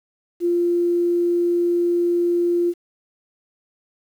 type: tone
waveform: sine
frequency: 347.4 Hz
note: F4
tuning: 9 cents flat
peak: -16 dBFS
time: 0.4-2.74 s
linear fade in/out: 50 ms
effects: 8-bit